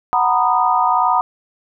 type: chord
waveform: sine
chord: B major seventh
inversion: second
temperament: just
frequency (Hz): 740.8 / 926 / 987.8 / 1234.7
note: F#5 / A#5 / B5 / D#6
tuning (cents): +2 / -12 / 0 / -14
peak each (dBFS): -18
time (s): 0.13-1.21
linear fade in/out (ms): 0
effects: none